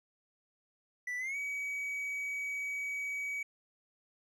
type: tone with pitch glide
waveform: triangle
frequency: 1975.5 to 2269 Hz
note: B6 to C#7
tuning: 0 to +40 cents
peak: -33 dBFS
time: 1.07-3.43 s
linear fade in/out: 5 ms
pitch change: +240 cents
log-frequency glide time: 1.18-1.37 s
effects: none